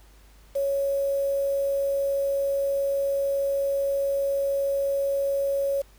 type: tone with quantisation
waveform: sine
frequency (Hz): 554.4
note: C#5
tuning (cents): 0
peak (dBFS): -22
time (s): 0.55-5.82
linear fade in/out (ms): 10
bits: 7
effects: added 50 Hz sine -51 dBFS peak until 5.98 s + pink hiss -58 dBFS RMS until 5.98 s